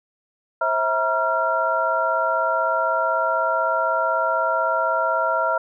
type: tone cluster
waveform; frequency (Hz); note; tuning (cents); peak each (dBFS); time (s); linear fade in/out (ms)
sine; 532 / 648 / 950 / 1377; C5 / E5 / A#5 / F6; +29 / -30 / +33 / -25; -28 / -23 / -24 / -22; 0.61-5.58; 5
effects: none